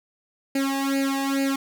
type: tone with flanger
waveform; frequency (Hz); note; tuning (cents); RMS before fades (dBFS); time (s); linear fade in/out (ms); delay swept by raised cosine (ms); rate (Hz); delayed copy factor
sawtooth; 273.2; C#4; -25; -24; 0.55-1.56; 5; 0.43 to 1.14; 2.3; +1
effects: none